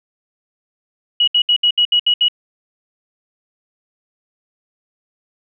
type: tone bursts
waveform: sine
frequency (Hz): 2914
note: F#7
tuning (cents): -27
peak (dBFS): -10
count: 8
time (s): 1.2-2.284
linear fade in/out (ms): 5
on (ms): 76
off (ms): 68
effects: none